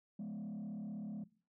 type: tone with frequency modulation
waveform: sine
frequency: 209.5 Hz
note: G#3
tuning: 15 cents sharp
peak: -38 dBFS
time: 0.19-1.24 s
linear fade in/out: 5 ms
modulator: 36 Hz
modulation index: 0.86
effects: noise-tail reverb RT60 0.4 s tail -20 dB re dry + tanh soft clip ceiling -40 dBFS